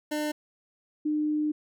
25% pulse / sine tone pair in turn, 301 / 302.4 Hz, D4 / D#4, +43 / -49 cents, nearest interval unison, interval 8 cents, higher second, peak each -24 dBFS, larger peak neither, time 0.11-0.32 / 1.05-1.52 s, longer second, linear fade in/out 10 ms, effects none

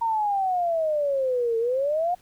sine exponential two-way sweep, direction down then up, 932.3 to 448.5 to 730 Hz, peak -21 dBFS, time 0.01-2.15 s, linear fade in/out 10 ms, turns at 1.58 s, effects pink hiss -58 dBFS RMS until 2.21 s

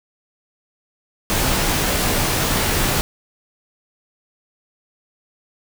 pink noise with comb filter, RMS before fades -19 dBFS, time 1.3-3.01 s, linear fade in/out 0 ms, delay 18 ms, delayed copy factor -0.5, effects none

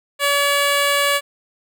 10% pulse tone, 569 Hz, C#5, 45 cents sharp, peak -7 dBFS, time 0.19-1.21 s, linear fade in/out 50 ms, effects none

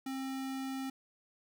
square tone, 266.3 Hz, C4, 31 cents sharp, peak -37 dBFS, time 0.06-0.9 s, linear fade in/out 5 ms, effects none

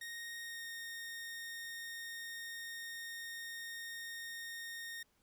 sawtooth tone with pitch glide, 1861 to 1847.1 Hz, A#6 to A#6, -3 to -16 cents, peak -40 dBFS, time 0.01-5.03 s, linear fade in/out 5 ms, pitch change -13 cents, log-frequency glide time 0.4-0.66 s, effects pink hiss -75 dBFS RMS until 5.22 s

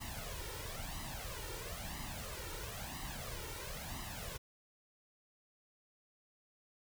pink noise with flanger, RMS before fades -44 dBFS, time 0-4.38 s, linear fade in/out 20 ms, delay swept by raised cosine 1 to 2.2 ms, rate 1 Hz, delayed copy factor +0.75, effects none

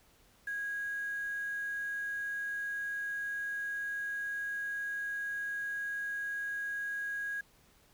sine tone with quantisation, 1647 Hz, G#6, 15 cents flat, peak -34 dBFS, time 0.47-7.41 s, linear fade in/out 5 ms, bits 9, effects pink hiss -65 dBFS RMS until 7.93 s

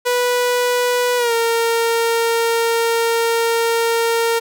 sawtooth tone with pitch glide, 491.5 to 461.2 Hz, B4 to A#4, -8 to -19 cents, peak -11 dBFS, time 0.05-4.4 s, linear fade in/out 20 ms, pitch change -111 cents, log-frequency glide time 1.17-1.33 s, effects none

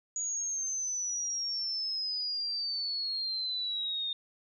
sine exponential sweep, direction down, 6800 to 3655 Hz, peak -31 dBFS, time 0.16-4.13 s, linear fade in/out 2 ms, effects none

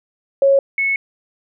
sine tone pair in turn, 550 / 2200 Hz, C#5 / C#7, -14 / -14 cents, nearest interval 2 octaves, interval 2400 cents, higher second, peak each -9 / -15 dBFS, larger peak first, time 0.42-0.59 / 0.78-0.96 s, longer second, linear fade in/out 2 ms, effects none

